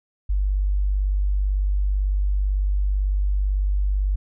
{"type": "tone", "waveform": "sine", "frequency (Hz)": 49, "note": "G1", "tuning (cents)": 0, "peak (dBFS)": -18, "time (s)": [0.29, 4.16], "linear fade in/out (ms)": 10, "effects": []}